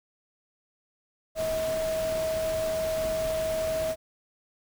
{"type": "tone in noise", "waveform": "sine", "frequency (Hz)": 639, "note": "D#5", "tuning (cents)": 46, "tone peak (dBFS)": -26, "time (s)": [1.35, 3.96], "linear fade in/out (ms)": 50, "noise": "pink", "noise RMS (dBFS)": -37, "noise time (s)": [1.35, 3.96], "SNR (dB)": 8, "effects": []}